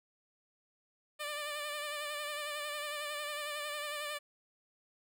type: tone with vibrato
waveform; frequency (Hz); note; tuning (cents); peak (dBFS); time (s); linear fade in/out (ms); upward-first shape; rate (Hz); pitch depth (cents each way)
10% pulse; 592; D5; +14; -29; 1.19-4.19; 20; sine; 11; 35
effects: none